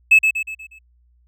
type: tone with echo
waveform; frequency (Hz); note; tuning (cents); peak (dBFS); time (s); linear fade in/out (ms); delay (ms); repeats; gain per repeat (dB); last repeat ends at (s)
triangle; 2600; E7; -24; -4; 0.11-0.19; 10; 120; 5; -7; 0.79
effects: tanh soft clip ceiling -3 dBFS + added 60 Hz sine -54 dBFS peak until 1.27 s